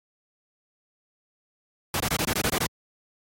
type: noise bursts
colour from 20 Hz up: pink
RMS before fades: -25 dBFS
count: 9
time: 1.94-2.665 s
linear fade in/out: 2 ms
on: 61 ms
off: 22 ms
effects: high-pass 80 Hz 12 dB/octave + AAC 48 kbps